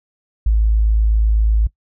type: tone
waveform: sine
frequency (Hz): 54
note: A1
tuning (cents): -32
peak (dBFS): -11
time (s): 0.46-1.67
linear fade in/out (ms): 5
effects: noise-tail reverb RT60 0.1 s tail -20 dB re dry